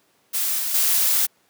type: noise with level steps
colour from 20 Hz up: blue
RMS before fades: -23 / -25 / -19 dBFS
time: 0.33-1.27 s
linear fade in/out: 20 ms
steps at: 0.59 / 0.74 s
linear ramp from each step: 5 ms
effects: pink hiss -62 dBFS RMS until 1.49 s + high-pass 200 Hz 12 dB/octave